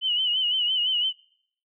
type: tone with vibrato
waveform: sine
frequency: 2979 Hz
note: F#7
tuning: 11 cents sharp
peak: -21 dBFS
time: 0.01-1.13 s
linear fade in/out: 50 ms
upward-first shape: sine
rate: 5.9 Hz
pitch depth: 71 cents each way
effects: noise-tail reverb RT60 0.7 s tail -26 dB re dry